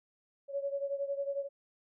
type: beating tone pair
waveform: sine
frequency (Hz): 556 / 567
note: C#5 / C#5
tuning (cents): +5 / +39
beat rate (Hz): 11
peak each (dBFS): -34 / -38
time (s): 0.48-1.49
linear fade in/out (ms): 50
effects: none